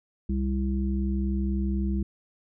harmonic tone, 66 Hz, C2, 16 cents sharp, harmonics 1 / 3 / 5, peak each -26 / -28 / -35 dBFS, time 0.29-2.03 s, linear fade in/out 5 ms, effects none

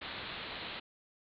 white low-pass noise, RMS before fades -43 dBFS, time 0.01-0.8 s, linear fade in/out 10 ms, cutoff 4200 Hz, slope 96 dB/octave, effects none

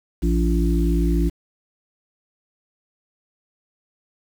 harmonic tone with a mistuned harmonic, 57.1 Hz, A#1, 35 cents flat, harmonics 1 / 3 / 5 / 6, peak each -18 / -23 / -25 / -26 dBFS, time 0.22-1.3 s, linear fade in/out 20 ms, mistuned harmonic 1, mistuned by -16 cents, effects 7-bit

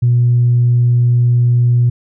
sine tone, 121.1 Hz, B2, 34 cents flat, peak -7 dBFS, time 0.02-1.9 s, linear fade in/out 10 ms, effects tanh soft clip ceiling -4 dBFS

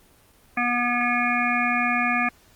harmonic tone, 242.4 Hz, B3, 32 cents flat, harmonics 1 / 3 / 5 / 7 / 9 / 10, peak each -27 / -27 / -27 / -27 / -27 / -27 dBFS, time 0.57-2.29 s, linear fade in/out 5 ms, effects pink hiss -56 dBFS RMS until 2.55 s + Opus 24 kbps

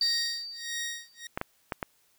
sine tone with exponential decay, 4624 Hz, D8, 28 cents flat, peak -22 dBFS, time 0.01-1.26 s, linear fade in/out 2 ms, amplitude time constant 270 ms
15% pulse tone with tremolo, 1875 Hz, A#6, 10 cents sharp, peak -25 dBFS, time 0.02-1.27 s, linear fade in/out 2 ms, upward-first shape sine, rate 1.6 Hz, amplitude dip 100%
clicks, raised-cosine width 0.5 ms, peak -15 dBFS, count 4, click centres 1.375 / 1.414 / 1.722 / 1.828 s
effects white hiss -67 dBFS RMS until 2.18 s

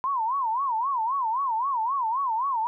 sine tone with vibrato, 993 Hz, B5, 9 cents sharp, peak -23 dBFS, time 0.04-2.67 s, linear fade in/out 0 ms, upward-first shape sine, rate 3.8 Hz, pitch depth 220 cents each way, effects none

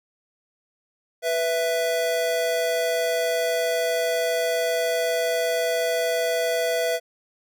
square tone pair together, 493.9 / 661.4 Hz, B4 / E5, 0 / +6 cents, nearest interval perfect fourth, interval 506 cents, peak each -26 / -24 dBFS, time 1.22-7 s, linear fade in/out 50 ms, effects none

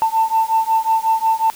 sine beating tone pair, 890 / 895.5 Hz, A5 / A5, +20 / +30 cents, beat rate 5.5 Hz, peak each -16 dBFS, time 0.02-1.5 s, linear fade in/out 0 ms, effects tanh soft clip ceiling -7 dBFS + white hiss -39 dBFS RMS until 1.55 s

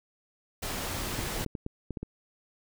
pink noise, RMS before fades -34 dBFS, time 0.62-1.45 s, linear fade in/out 10 ms
clicks, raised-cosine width 3 ms, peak -22 dBFS, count 8, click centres 1.191 / 1.41 / 1.463 / 1.552 / 1.664 / 1.907 / 1.972 / 2.03 s
effects none

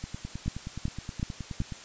two click trains, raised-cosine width 5 ms, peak -23 / -16 dBFS, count 17 / 4, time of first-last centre 0.04-1.722 / 0.48-1.604 s, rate 9.51 / 2.67 Hz, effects white hiss -46 dBFS RMS until 1.84 s + resampled to 16000 Hz

